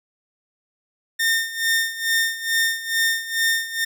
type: tone with tremolo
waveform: sawtooth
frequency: 1819 Hz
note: A#6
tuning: 43 cents flat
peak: -13 dBFS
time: 1.19-3.85 s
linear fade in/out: 10 ms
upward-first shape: sine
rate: 2.3 Hz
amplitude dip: 80%
effects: none